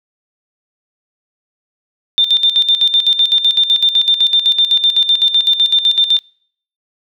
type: tone with tremolo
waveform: sine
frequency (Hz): 3592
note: A7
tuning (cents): +35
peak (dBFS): -7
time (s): 2.18-6.19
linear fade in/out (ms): 0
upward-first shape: square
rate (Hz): 7.9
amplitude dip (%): 70
effects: noise-tail reverb RT60 0.6 s tail -26 dB re dry